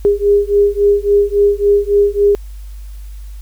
sine beating tone pair, 405 / 408.6 Hz, G#4 / G#4, -43 / -28 cents, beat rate 3.6 Hz, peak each -12 dBFS, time 0.05-2.35 s, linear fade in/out 0 ms, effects added 50 Hz sine -27 dBFS peak until 3.41 s + white hiss -49 dBFS RMS until 3.41 s

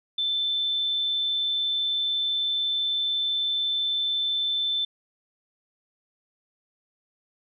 sine tone, 3534 Hz, A7, 7 cents sharp, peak -23 dBFS, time 0.18-4.85 s, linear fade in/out 5 ms, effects none

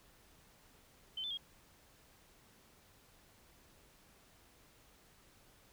sine tone with pitch steps, 3075 / 3519 / 3263 Hz, G7 / A7 / G#7, -34 / 0 / -31 cents, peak -38 dBFS, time 1.17-1.374 s, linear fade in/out 5 ms, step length 68 ms, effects pink hiss -65 dBFS RMS until 5.72 s

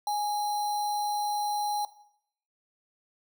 sine tone with sample-and-hold, 830.6 Hz, G#5, in tune, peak -26 dBFS, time 0.07-1.85 s, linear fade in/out 2 ms, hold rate 4900 Hz, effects noise-tail reverb RT60 0.7 s tail -17 dB re dry

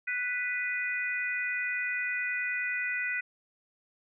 harmonic tone, 494.5 Hz, B4, 2 cents sharp, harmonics 3 / 4 / 5, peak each -34 / -32 / -35 dBFS, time 0.07-3.21 s, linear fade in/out 10 ms, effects none

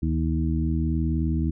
harmonic tone with a mistuned harmonic, 79.3 Hz, D#2, 33 cents sharp, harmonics 1 / 2 / 3 / 4, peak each -24 / -27 / -29 / -30 dBFS, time 0.02-1.51 s, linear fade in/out 10 ms, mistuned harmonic 1, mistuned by -93 cents, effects none

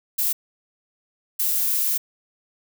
violet noise bursts at uneven times, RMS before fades -22 dBFS, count 2, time 0.18-0.33 / 1.39-1.98 s, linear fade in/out 10 ms, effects none

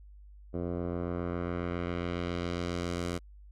10% pulse tone with low-pass filter sweep, 87.31 Hz, F2, in tune, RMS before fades -34 dBFS, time 0.53-3.19 s, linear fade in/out 20 ms, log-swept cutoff 580 to 9500 Hz, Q 0.97, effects added 50 Hz sine -49 dBFS peak until 3.51 s

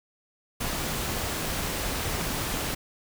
pink noise, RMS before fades -30 dBFS, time 0.6-2.75 s, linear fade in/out 10 ms, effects none

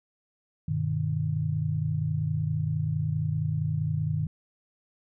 sine chord, G augmented, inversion none, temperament just, 98 / 122.5 / 153.12 Hz, G2 / B2 / D#3, 0 / -14 / -27 cents, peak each -31 / -32 / -27 dBFS, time 0.68-4.27 s, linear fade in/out 5 ms, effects none

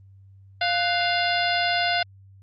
harmonic tone with a mistuned harmonic, 698.5 Hz, F5, in tune, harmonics 1 / 2 / 3 / 4 / 5 / 6 / 7, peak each -24 / -27 / -29 / -30 / -31 / -32 / -32 dBFS, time 0.61-2.03 s, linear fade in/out 5 ms, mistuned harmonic 2, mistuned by +110 cents, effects added 97 Hz sine -47 dBFS peak until 2.42 s + Opus 32 kbps

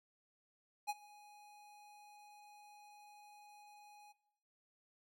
square tone with ADSR envelope, 830.6 Hz, G#5, in tune, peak -35 dBFS, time 0.87-4.13 s, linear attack 27 ms, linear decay 36 ms, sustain -23 dB, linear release 20 ms, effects noise-tail reverb RT60 0.8 s tail -18 dB re dry + AAC 48 kbps

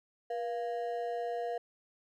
triangle ring-modulated tone, 587.3 Hz, D5, in tune, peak -28 dBFS, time 0.3-1.58 s, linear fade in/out 5 ms, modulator 108 Hz, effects none

